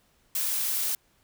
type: noise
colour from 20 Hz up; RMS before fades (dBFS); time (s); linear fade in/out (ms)
blue; -28; 0.35-0.95; 2
effects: pink hiss -66 dBFS RMS until 1.23 s